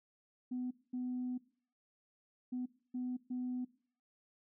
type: tone bursts at uneven times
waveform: sine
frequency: 250.4 Hz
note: B3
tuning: 24 cents sharp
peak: -35 dBFS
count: 5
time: 0.51-0.71 / 0.93-1.38 / 2.52-2.66 / 2.94-3.17 / 3.3-3.65 s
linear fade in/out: 10 ms
effects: noise-tail reverb RT60 0.5 s tail -20 dB re dry + tanh soft clip ceiling -32 dBFS